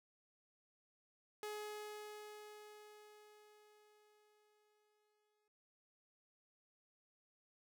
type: tone with exponential decay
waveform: sawtooth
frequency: 421.4 Hz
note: G#4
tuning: 25 cents sharp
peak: -39 dBFS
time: 1.43-5.48 s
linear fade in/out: 1 ms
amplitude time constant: 880 ms
effects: none